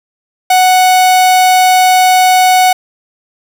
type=tone; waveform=45% pulse; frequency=740 Hz; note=F#5; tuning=in tune; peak=-5 dBFS; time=0.5-2.73 s; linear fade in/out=5 ms; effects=none